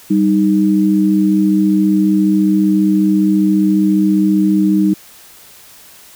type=tone pair together; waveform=sine; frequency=195.29 / 310 Hz; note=G3 / D#4; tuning=-6 / -6 cents; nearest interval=minor sixth; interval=800 cents; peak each=-12 dBFS; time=0.1-4.94 s; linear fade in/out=10 ms; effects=white hiss -41 dBFS RMS until 6.15 s